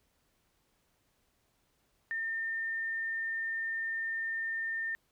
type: tone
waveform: sine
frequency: 1810 Hz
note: A6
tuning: 48 cents sharp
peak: -32 dBFS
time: 2.11-4.95 s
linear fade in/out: 0 ms
effects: pink hiss -74 dBFS RMS until 5.11 s